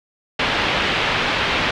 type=low-pass noise; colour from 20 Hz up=white; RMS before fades=-20 dBFS; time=0.39-1.71 s; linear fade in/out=5 ms; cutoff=3300 Hz; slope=24 dB/octave; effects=none